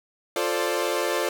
sawtooth chord, D minor seventh, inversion first, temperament equal with one note detuned, 349.2 / 440 / 526.6 / 587.3 Hz, F4 / A4 / C5 / D5, 0 / 0 / +11 / 0 cents, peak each -25 dBFS, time 0.36-1.29 s, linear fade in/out 2 ms, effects none

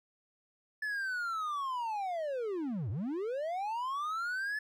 triangle linear two-way sweep, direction down then up, 1741 to 88.3 to 1741 Hz, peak -31 dBFS, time 0.82-4.59 s, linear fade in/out 5 ms, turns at 2.9 s, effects none

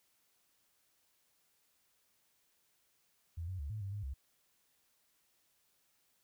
sine tone with pitch steps, 83.9 / 93.2 / 71.5 / 107.6 / 98.1 / 102.8 / 67.3 Hz, E2 / F#2 / D2 / A2 / G2 / G#2 / C2, +31 / +13 / -46 / -38 / +2 / -17 / +49 cents, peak -38 dBFS, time 3.37-4.14 s, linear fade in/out 10 ms, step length 110 ms, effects white hiss -75 dBFS RMS until 6.23 s

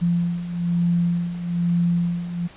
sine beating tone pair, 171.9 / 173 Hz, F3 / F3, -27 / -16 cents, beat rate 1.1 Hz, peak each -25 / -20 dBFS, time 0.01-2.48 s, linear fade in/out 20 ms, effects pink hiss -46 dBFS RMS until 2.56 s + resampled to 8000 Hz

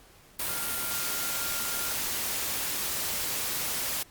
sine tone in noise, 1396.9 Hz, F6, in tune, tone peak -40 dBFS, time 0.49-1.93 s, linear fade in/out 5 ms, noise white, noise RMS -31 dBFS, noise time 0.39-4.03 s, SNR -12 dB, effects pink hiss -56 dBFS RMS until 4.1 s + Opus 48 kbps

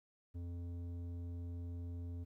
square tone with low-pass filter, 86.7 Hz, F2, 12 cents flat, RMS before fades -44 dBFS, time 0.34-2.25 s, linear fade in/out 20 ms, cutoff 310 Hz, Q 0.8, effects 13-bit

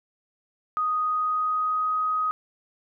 sine tone with pitch glide, 1244.5 to 1256.1 Hz, D#6 to D#6, 0 to +16 cents, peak -22 dBFS, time 0.77-2.31 s, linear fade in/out 0 ms, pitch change +16 cents, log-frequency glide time 1.01-1.98 s, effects none

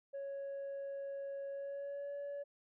sine tone with pitch glide, 554.4 to 568.7 Hz, C#5 to C#5, 0 to +44 cents, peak -38 dBFS, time 0.13-2.44 s, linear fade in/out 20 ms, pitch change +44 cents, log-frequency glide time 1.5-2.14 s, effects tanh soft clip ceiling -39 dBFS

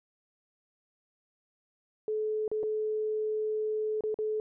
sine tone with dropouts, 430.7 Hz, A4, 37 cents flat, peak -28 dBFS, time 2.08-4.4 s, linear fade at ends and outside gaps 1 ms, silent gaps 2.479-2.515 / 2.631-2.635 / 4.008-4.037 / 4.143-4.188 s, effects none

